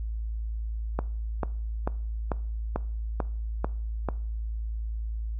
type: click train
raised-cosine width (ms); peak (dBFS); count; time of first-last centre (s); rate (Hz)
1; -13; 8; 0.99-4.087; 2.26
effects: noise-tail reverb RT60 0.5 s tail -20 dB re dry + added 55 Hz sine -29 dBFS peak until 5.39 s